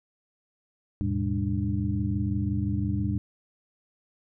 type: tone cluster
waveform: sine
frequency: 83.1 / 109 / 128.1 / 200.4 / 295.6 Hz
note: E2 / A2 / C3 / G3 / D4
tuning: +15 / -16 / -36 / +38 / +11 cents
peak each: -30 / -29 / -36 / -30 / -33 dBFS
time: 1.01-3.18 s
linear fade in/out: 0 ms
effects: none